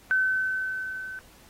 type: tone with level ramp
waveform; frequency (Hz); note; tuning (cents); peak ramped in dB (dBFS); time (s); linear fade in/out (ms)
sine; 1525; G6; -48; -19 to -35; 0.11-1.19; 0
effects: pink hiss -55 dBFS RMS until 1.49 s + AAC 48 kbps